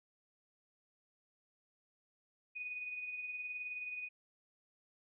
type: tone with tremolo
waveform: sine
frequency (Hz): 2482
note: D#7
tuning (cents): -5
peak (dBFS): -38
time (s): 2.55-4.09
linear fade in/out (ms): 20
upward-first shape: triangle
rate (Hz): 19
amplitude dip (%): 50
effects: none